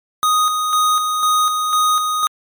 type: tone with tremolo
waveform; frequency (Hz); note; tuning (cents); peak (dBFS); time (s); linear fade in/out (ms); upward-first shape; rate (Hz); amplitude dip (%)
square; 1244.5; D#6; 0; -13; 0.23-2.27; 0; square; 2; 40
effects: MP3 96 kbps